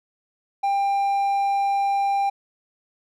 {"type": "tone", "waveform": "triangle", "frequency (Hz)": 795, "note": "G5", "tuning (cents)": 24, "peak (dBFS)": -17, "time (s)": [0.63, 2.3], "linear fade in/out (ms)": 10, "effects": []}